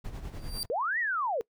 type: noise with tremolo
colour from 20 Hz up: brown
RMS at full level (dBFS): -36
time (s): 0.04-0.66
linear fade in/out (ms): 10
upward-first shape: sine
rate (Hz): 10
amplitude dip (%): 60
type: tone with exponential growth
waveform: sawtooth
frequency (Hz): 4699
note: D8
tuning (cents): 0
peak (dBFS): -26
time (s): 0.34-0.63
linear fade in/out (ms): 0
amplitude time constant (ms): 62
type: linear two-way sweep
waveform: sine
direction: up then down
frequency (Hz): 422.2 to 1983 to 422.2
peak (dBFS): -27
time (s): 0.7-1.41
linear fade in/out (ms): 0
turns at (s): 0.99
effects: noise-tail reverb RT60 0.1 s tail -24 dB re dry